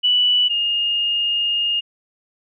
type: tone pair in turn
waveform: sine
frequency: 2960 / 2838 Hz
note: F#7 / F7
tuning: 0 / +27 cents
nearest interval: minor second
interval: 73 cents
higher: first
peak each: -13 / -17 dBFS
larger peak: first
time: 0.03-0.49 / 0.49-1.81 s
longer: second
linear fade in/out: 20 ms
effects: none